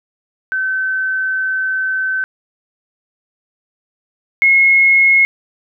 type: tone pair in turn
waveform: sine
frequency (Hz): 1532 / 2167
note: G6 / C#7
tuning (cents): -40 / -40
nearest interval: tritone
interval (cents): 600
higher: second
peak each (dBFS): -15 / -7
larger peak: second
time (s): 0.52-2.24 / 4.42-5.25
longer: first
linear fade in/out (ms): 0
effects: none